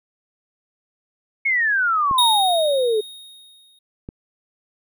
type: exponential sweep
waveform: sine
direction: down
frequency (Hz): 2217 to 415.3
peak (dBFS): -16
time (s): 1.45-3.01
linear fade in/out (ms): 10
type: clicks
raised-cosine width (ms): 3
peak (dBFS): -19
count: 2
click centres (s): 2.112 / 4.089
type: tone with exponential decay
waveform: square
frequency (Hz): 3729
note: A#7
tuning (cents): 0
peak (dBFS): -14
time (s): 2.18-3.79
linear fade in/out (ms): 5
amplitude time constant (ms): 350
effects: none